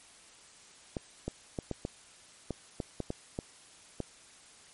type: clicks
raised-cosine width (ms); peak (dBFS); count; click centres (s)
2; -20; 11; 0.968 / 1.28 / 1.588 / 1.713 / 1.851 / 2.507 / 2.802 / 3.003 / 3.104 / 3.389 / 4.003
effects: white hiss -56 dBFS RMS until 4.73 s + MP3 48 kbps